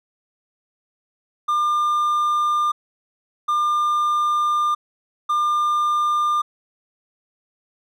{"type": "tone bursts at uneven times", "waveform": "triangle", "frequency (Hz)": 1200, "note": "D6", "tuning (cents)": 37, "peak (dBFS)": -15, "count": 3, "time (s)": [[1.48, 2.72], [3.48, 4.75], [5.29, 6.42]], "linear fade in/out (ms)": 10, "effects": []}